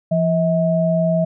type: tone pair together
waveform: sine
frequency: 170 / 641.8 Hz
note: F3 / E5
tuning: -46 / -46 cents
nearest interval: octave + major seventh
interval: 2300 cents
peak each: -17 dBFS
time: 0.11-1.25 s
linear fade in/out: 10 ms
effects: none